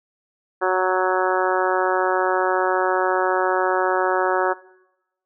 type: harmonic tone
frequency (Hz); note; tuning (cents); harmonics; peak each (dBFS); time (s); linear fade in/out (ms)
185.4; F#3; +4; 2 / 3 / 4 / 5 / 6 / 7 / 8 / 9; -22 / -24 / -25 / -26 / -27 / -27 / -28 / -29; 0.61-4.54; 20
effects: noise-tail reverb RT60 0.9 s tail -20 dB re dry